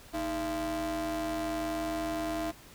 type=ring-modulated tone; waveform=45% pulse; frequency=181.8 Hz; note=F#3; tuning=30 cents flat; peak=-28 dBFS; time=0.13-2.52 s; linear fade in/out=20 ms; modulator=495 Hz; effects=pink hiss -53 dBFS RMS until 2.74 s